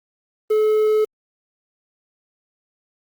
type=tone with quantisation; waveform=triangle; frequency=430.4 Hz; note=A4; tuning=38 cents flat; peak=-12 dBFS; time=0.5-1.05 s; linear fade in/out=10 ms; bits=7; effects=Opus 24 kbps